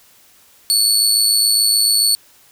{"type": "tone with amplitude modulation", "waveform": "25% pulse", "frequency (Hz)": 4435, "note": "C#8", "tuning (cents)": 0, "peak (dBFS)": -5, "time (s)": [0.7, 2.15], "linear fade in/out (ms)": 0, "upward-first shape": "sine", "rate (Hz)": 107, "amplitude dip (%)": 50, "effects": ["white hiss -50 dBFS RMS until 2.51 s"]}